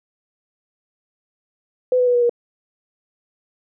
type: tone with pitch steps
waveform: sine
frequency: 504 / 497.1 / 490.2 / 483.5 / 476.8 Hz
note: B4 / B4 / B4 / B4 / A#4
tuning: +35 / +11 / -13 / -37 / +39 cents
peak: -13 dBFS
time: 1.92-2.295 s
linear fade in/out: 2 ms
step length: 75 ms
effects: none